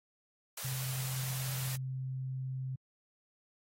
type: high-pass noise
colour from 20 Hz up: white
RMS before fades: -41 dBFS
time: 0.57-1.76 s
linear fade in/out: 5 ms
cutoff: 430 Hz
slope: 48 dB/octave
type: tone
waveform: sine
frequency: 130.81 Hz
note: C3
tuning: in tune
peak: -35 dBFS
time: 0.64-2.76 s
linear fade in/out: 10 ms
effects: AAC 48 kbps